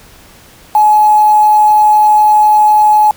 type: tone with quantisation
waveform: sine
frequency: 848 Hz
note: G#5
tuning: 36 cents sharp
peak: -4 dBFS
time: 0.75-3.11 s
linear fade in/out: 2 ms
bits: 4
effects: pink hiss -40 dBFS RMS until 3.16 s